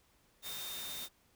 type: tone in noise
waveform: sine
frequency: 3655 Hz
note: A#7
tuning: 35 cents flat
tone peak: -44 dBFS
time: 0.42-1.09 s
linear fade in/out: 50 ms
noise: white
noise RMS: -44 dBFS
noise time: 0.42-1.09 s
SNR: -3 dB
effects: pink hiss -70 dBFS RMS until 1.35 s